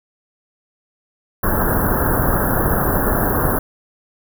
pink band-stop noise, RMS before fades -17 dBFS, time 1.43-3.59 s, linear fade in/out 5 ms, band 1700 to 11000 Hz, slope 96 dB/octave, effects none

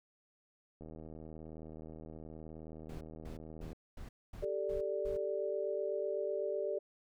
click train, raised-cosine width 2 ms, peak -36 dBFS, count 232, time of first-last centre 0.81-3.73 s, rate 79.1 Hz
brown noise bursts, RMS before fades -46 dBFS, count 7, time 2.89-5.17 s, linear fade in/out 5 ms, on 120 ms, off 240 ms
sine chord, G suspended second, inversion none, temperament equal, 392 / 440 / 587.3 Hz, G4 / A4 / D5, 0 / 0 / 0 cents, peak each -38 / -39 / -37 dBFS, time 4.42-6.79 s, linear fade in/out 10 ms
effects none

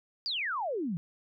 sine exponential sweep, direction down, 4935 to 155.56 Hz, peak -30 dBFS, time 0.26-0.97 s, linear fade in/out 0 ms, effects none

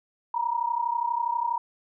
sine tone pair together, 931.7 / 964 Hz, A#5 / B5, -1 / -42 cents, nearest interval minor second, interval 59 cents, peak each -27 dBFS, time 0.34-1.58 s, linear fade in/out 5 ms, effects none

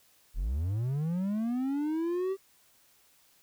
triangle linear sweep, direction up, 33.36 to 392 Hz, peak -26 dBFS, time 0.34-2.37 s, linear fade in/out 50 ms, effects white hiss -64 dBFS RMS until 3.42 s

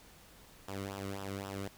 sawtooth tone with flanger, 98.1 Hz, G2, 2 cents sharp, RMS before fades -41 dBFS, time 0.68-1.68 s, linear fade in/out 5 ms, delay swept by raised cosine 0.45 to 1.22 ms, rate 3.8 Hz, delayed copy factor -0.75, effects pink hiss -58 dBFS RMS until 1.77 s

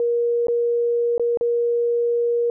sine tone with dropouts, 473.6 Hz, A#4, 27 cents sharp, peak -17 dBFS, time 0-2.5 s, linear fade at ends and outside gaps 1 ms, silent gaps 0.47-0.483 / 1.18-1.196 / 1.373-1.41 s, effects none

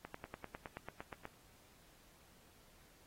slowing click train, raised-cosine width 0.5 ms, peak -30 dBFS, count 12, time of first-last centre 0.05-1.254 s, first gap 94 ms, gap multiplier 1.03, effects pink hiss -66 dBFS RMS until 3.06 s + AAC 48 kbps

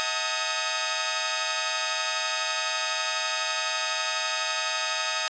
10% pulse tone cluster, 635 / 731 / 891 / 1258 / 1623 Hz, D#5 / F#5 / A5 / D#6 / G#6, +35 / -21 / +22 / +19 / -40 cents, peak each -24 / -28 / -24 / -22 / -24 dBFS, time 0-5.28 s, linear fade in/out 0 ms, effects resampled to 16000 Hz

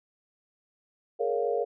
sine chord, Bb minor seventh, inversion third, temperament just, 419.5 / 466.2 / 559.4 / 699.2 Hz, Ab4 / Bb4 / Db5 / F5, +17 / 0 / +16 / +2 cents, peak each -31 / -28 / -32 / -33 dBFS, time 1.19-1.65 s, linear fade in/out 20 ms, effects none

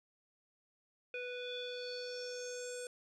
square tone with low-pass filter sweep, 493.9 Hz, B4, in tune, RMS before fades -43 dBFS, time 1.14-2.87 s, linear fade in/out 2 ms, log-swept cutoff 2600 to 8500 Hz, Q 6.6, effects none

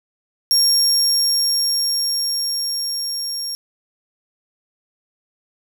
30% pulse tone with level ramp, 5550 Hz, F8, 12 cents flat, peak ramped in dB -8 to -20 dBFS, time 0.51-3.55 s, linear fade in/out 0 ms, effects none

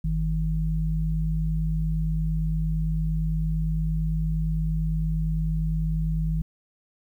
sine tone pair together, 50.02 / 158.8 Hz, G1 / D#3, +36 / +36 cents, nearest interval octave + minor sixth, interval 2000 cents, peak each -25 dBFS, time 0.04-6.42 s, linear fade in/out 5 ms, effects 10-bit

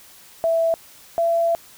sine tone pair in turn, 660 / 672.7 Hz, E5 / E5, +2 / +35 cents, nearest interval unison, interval 33 cents, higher second, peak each -16 / -16 dBFS, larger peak neither, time 0.44-0.74 / 1.18-1.55 s, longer second, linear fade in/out 0 ms, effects white hiss -47 dBFS RMS until 1.77 s

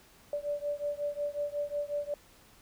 sine beating tone pair, 580 / 585.5 Hz, D5 / D5, -22 / -5 cents, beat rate 5.5 Hz, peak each -34 / -35 dBFS, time 0.33-2.14 s, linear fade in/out 2 ms, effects pink hiss -59 dBFS RMS until 2.61 s

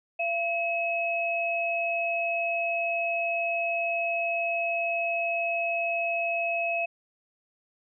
sine tone pair together, 680 / 2567 Hz, F5 / E7, -46 / -47 cents, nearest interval octave + major seventh, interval 2299 cents, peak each -28 dBFS, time 0.19-6.86 s, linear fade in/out 10 ms, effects none

